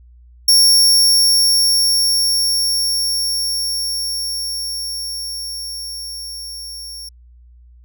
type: tone with level ramp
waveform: sawtooth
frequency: 5500 Hz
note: F8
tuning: 27 cents flat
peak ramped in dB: -5 to -27 dBFS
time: 0.48-7.09 s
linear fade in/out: 5 ms
effects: added 60 Hz sine -42 dBFS peak until 7.84 s